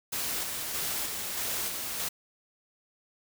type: noise with tremolo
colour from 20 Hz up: white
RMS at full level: -32 dBFS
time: 0.12-2.09 s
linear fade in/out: 10 ms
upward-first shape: square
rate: 1.6 Hz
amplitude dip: 30%
effects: none